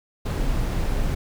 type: noise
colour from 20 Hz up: brown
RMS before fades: -23 dBFS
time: 0.25-1.15 s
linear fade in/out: 10 ms
effects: none